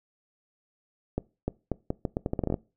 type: accelerating click train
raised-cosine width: 2 ms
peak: -14 dBFS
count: 14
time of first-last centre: 1.18-2.542 s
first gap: 300 ms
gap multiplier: 0.79
effects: noise-tail reverb RT60 0.3 s tail -22 dB re dry